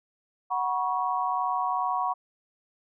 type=chord; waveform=sine; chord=F# suspended fourth; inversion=none; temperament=equal with one note detuned; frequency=740 / 966.3 / 1108.7 Hz; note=F#5 / B5 / C#6; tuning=0 / -38 / 0 cents; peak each=-29 dBFS; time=0.5-2.14 s; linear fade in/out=20 ms; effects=none